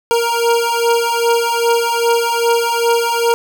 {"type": "beating tone pair", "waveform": "25% pulse", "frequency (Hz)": [466.2, 468.7], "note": ["A#4", "A#4"], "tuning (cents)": [0, 9], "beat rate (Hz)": 2.5, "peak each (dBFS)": -12, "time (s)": [0.11, 3.34], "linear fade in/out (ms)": 0, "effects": []}